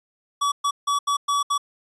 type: tone bursts at uneven times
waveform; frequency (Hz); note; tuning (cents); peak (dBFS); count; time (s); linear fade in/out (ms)
square; 1140; C#6; +48; -20; 6; 0.41-0.52 / 0.64-0.71 / 0.87-0.99 / 1.07-1.17 / 1.28-1.43 / 1.5-1.58; 10
effects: resampled to 22050 Hz